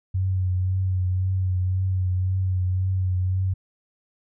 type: tone with vibrato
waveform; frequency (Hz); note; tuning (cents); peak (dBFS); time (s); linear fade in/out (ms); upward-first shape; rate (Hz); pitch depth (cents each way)
sine; 92.9; F#2; +7; -20; 0.14-3.54; 10; triangle; 1.9; 34
effects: none